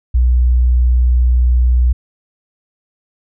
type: tone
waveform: sine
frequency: 61.4 Hz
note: B1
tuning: 9 cents flat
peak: -8 dBFS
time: 0.14-1.93 s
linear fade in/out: 10 ms
effects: none